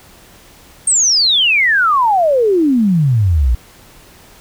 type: exponential sweep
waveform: sine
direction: down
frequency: 8700 to 55.8 Hz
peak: -9 dBFS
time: 0.87-3.55 s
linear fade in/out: 5 ms
effects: pink hiss -43 dBFS RMS until 4.4 s